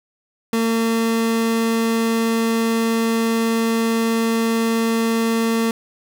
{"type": "tone", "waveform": "30% pulse", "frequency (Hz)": 227.3, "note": "A#3", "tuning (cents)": -43, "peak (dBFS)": -14, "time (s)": [0.53, 5.71], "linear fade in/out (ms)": 2, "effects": []}